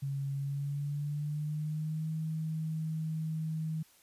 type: tone with pitch glide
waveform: sine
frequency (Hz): 138.59 to 158.28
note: C#3 to D#3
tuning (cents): 0 to +30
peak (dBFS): -32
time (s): 0.02-3.83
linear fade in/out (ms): 10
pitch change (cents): +230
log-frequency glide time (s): 0.34-2.1
effects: white hiss -63 dBFS RMS until 4.02 s + resampled to 32000 Hz